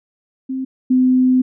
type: tone pair in turn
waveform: sine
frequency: 262.6 / 255.6 Hz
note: C4 / C4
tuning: +6 / -40 cents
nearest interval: unison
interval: 46 cents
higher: first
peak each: -20 / -10 dBFS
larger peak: second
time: 0.49-0.65 / 0.9-1.42 s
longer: second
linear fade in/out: 10 ms
effects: none